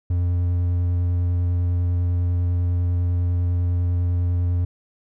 triangle tone with vibrato, 88 Hz, F2, 14 cents sharp, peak -16 dBFS, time 0.1-4.65 s, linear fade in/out 5 ms, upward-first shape sine, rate 10 Hz, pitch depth 11 cents each way, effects none

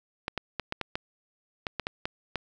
clicks, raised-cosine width 0.3 ms, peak -14 dBFS, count 11, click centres 0.281 / 0.377 / 0.597 / 0.724 / 0.813 / 0.955 / 1.668 / 1.797 / 1.869 / 2.055 / 2.357 s, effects none

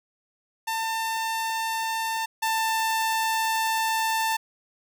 sawtooth tone pair in turn, 897 / 890.8 Hz, A5 / A5, +33 / +21 cents, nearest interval unison, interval 12 cents, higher first, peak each -22 / -19 dBFS, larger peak second, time 0.67-2.26 / 2.42-4.37 s, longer second, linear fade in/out 10 ms, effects none

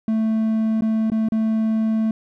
triangle tone with dropouts, 220.7 Hz, A3, 5 cents sharp, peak -15 dBFS, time 0.08-2.11 s, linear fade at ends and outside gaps 2 ms, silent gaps 0.809-0.821 / 1.101-1.118 / 1.287-1.321 s, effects none

